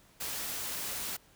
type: noise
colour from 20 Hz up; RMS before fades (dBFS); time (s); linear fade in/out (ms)
white; -37; 0.2-1.17; 10
effects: pink hiss -62 dBFS RMS until 1.35 s